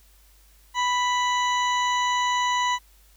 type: harmonic tone with a mistuned harmonic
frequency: 988 Hz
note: B5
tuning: in tune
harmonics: 1 / 2 / 3 / 4 / 6 / 7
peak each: -22 / -28 / -32 / -34 / -38 / -39 dBFS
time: 0.74-2.79 s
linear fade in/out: 50 ms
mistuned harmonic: 6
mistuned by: +21 cents
effects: added 50 Hz sine -54 dBFS peak until 3.16 s + white hiss -59 dBFS RMS until 3.16 s